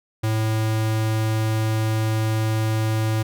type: tone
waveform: square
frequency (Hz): 109.9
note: A2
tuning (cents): -2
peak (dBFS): -20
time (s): 0.23-3.23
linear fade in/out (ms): 10
effects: none